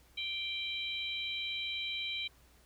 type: harmonic tone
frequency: 784 Hz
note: G5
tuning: in tune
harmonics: 3 / 4 / 5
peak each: -39 / -39 / -40 dBFS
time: 0.17-2.28 s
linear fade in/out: 10 ms
effects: added 60 Hz sine -64 dBFS peak until 2.65 s + pink hiss -65 dBFS RMS until 2.65 s